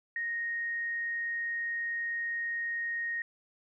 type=tone; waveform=sine; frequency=1864.7 Hz; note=A#6; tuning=in tune; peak=-31 dBFS; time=0.16-3.22 s; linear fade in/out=2 ms; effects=none